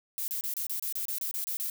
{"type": "noise bursts", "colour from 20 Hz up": "violet", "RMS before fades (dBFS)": -33, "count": 12, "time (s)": [0.18, 1.699], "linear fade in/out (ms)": 0, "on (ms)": 100, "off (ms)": 29, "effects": []}